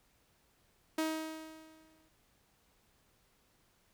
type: tone with exponential decay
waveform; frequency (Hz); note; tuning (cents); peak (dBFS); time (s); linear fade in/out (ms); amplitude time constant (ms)
sawtooth; 316.6; D#4; +30; -26; 0.98-2.09; 5; 240
effects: pink hiss -71 dBFS RMS until 3.93 s